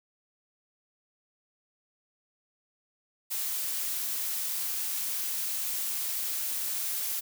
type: noise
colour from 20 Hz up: blue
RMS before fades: -32 dBFS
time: 3.3-7.21 s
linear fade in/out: 20 ms
effects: none